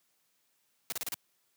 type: noise bursts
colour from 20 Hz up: white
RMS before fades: -35 dBFS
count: 5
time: 0.9-1.142 s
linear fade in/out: 0 ms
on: 22 ms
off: 33 ms
effects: white hiss -74 dBFS RMS until 1.56 s + high-pass 100 Hz 12 dB/octave